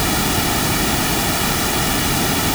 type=noise with comb filter; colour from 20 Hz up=pink; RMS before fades=-18 dBFS; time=0-2.54 s; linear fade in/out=0 ms; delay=1.9 ms; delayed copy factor=-0.55; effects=none